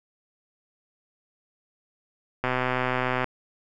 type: click train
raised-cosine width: 0.5 ms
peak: -10 dBFS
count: 103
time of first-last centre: 2.44-3.243 s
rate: 127 Hz
effects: none